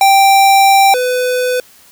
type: tone pair in turn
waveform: square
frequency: 784 / 500.6 Hz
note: G5 / B4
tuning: 0 / +23 cents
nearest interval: minor sixth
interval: 777 cents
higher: first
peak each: -6 / -13 dBFS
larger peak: first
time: 0.01-0.94 / 0.94-1.6 s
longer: first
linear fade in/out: 2 ms
effects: white hiss -44 dBFS RMS until 1.91 s